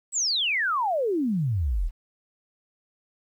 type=exponential sweep; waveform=sine; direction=down; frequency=8120 to 34.12 Hz; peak=-22 dBFS; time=0.12-1.91 s; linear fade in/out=50 ms; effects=10-bit